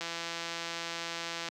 click train, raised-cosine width 0.2 ms, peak -19 dBFS, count 249, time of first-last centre 0.01-1.486 s, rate 168 Hz, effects high-pass 200 Hz 12 dB/octave

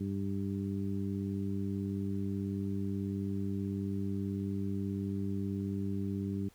harmonic tone, 98.4 Hz, G2, 7 cents sharp, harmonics 1 / 2 / 3 / 4, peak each -37 / -35 / -40 / -44 dBFS, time 0-6.49 s, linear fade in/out 10 ms, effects pink hiss -64 dBFS RMS until 6.54 s

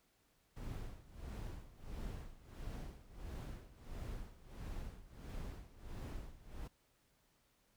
brown noise with tremolo, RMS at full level -44 dBFS, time 0.56-6.68 s, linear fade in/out 10 ms, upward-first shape sine, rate 1.5 Hz, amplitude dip 85%, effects pink hiss -75 dBFS RMS until 7.76 s

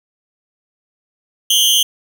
sawtooth tone with amplitude modulation, 3120 Hz, G7, 9 cents flat, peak -3 dBFS, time 1.5-1.83 s, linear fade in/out 5 ms, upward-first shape sine, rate 235 Hz, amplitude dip 100%, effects none

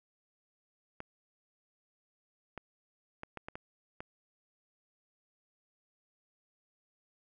clicks, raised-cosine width 0.5 ms, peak -26 dBFS, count 7, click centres 1.004 / 2.577 / 3.234 / 3.373 / 3.485 / 3.555 / 4.005 s, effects none

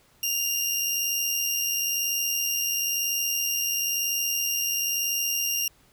25% pulse tone pair together, 2794 / 5669 Hz, F7 / F8, 0 / +25 cents, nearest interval octave, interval 1225 cents, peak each -23 dBFS, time 0.23-5.68 s, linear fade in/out 2 ms, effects pink hiss -60 dBFS RMS until 5.92 s

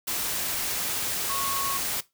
sine tone in noise, 1102 Hz, C#6, 11 cents flat, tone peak -30 dBFS, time 1.29-1.78 s, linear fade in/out 10 ms, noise white, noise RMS -29 dBFS, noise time 0.07-2.01 s, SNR -4 dB, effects noise-tail reverb RT60 0.2 s tail -18 dB re dry

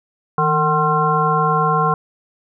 harmonic tone with a mistuned harmonic, 151.4 Hz, D#3, 47 cents flat, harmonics 1 / 3 / 5 / 7 / 9, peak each -20 / -22 / -21 / -17 / -22 dBFS, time 0.38-1.94 s, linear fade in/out 2 ms, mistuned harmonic 1, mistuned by +100 cents, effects none

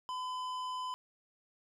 sine tone with tanh clipping, 1011 Hz, B5, 40 cents sharp, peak -38 dBFS, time 0.09-0.94 s, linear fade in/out 0 ms, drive 13 dB, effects none

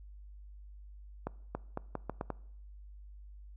accelerating click train, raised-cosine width 1 ms, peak -21 dBFS, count 7, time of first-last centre 1.27-2.303 s, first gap 280 ms, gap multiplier 0.8, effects noise-tail reverb RT60 0.7 s tail -22 dB re dry + added 50 Hz sine -48 dBFS peak until 3.56 s

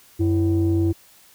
sine tone pair together, 92.5 / 331.2 Hz, F#2 / E4, 0 / +8 cents, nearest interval octave + minor seventh, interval 2208 cents, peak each -18 dBFS, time 0.19-0.93 s, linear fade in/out 20 ms, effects tanh soft clip ceiling -12 dBFS + white hiss -52 dBFS RMS until 1.34 s

